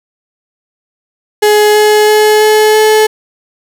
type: tone with pitch steps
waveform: 35% pulse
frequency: 420.8 / 423.5 / 426.2 / 428.9 / 431.6 Hz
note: G#4 / G#4 / G#4 / A4 / A4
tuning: +23 / +34 / +45 / -44 / -33 cents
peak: -3 dBFS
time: 1.42-3.07 s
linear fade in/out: 10 ms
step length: 330 ms
effects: none